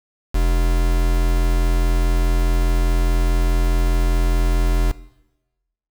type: tone with quantisation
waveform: triangle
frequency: 42.4 Hz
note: E1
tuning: 50 cents sharp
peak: -12 dBFS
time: 0.34-4.92 s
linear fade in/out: 10 ms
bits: 4
effects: noise-tail reverb RT60 1.0 s tail -19 dB re dry